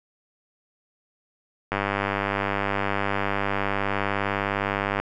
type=click train; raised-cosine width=0.5 ms; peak=-9 dBFS; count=328; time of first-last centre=1.72-5 s; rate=99.7 Hz; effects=none